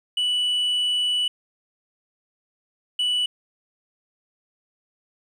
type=tone pair in turn; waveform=sine; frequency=2960 / 2960 Hz; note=F#7 / F#7; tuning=0 / 0 cents; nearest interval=unison; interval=0 cents; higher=neither; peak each=-17 dBFS; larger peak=neither; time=0.17-1.28 / 2.99-3.26 s; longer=first; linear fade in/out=5 ms; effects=tanh soft clip ceiling -19 dBFS + 9-bit